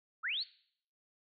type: linear sweep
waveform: sine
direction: up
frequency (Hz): 1174.7 to 4646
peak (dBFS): -33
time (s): 0.23-0.44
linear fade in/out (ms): 20
effects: noise-tail reverb RT60 0.6 s tail -20 dB re dry